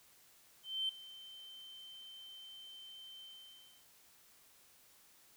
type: tone with ADSR envelope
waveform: sine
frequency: 3100 Hz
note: G7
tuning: 20 cents flat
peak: -31 dBFS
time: 0.63-3.87 s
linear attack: 260 ms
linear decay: 4 ms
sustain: -19 dB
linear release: 650 ms
effects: tanh soft clip ceiling -29 dBFS + white hiss -65 dBFS RMS until 5.36 s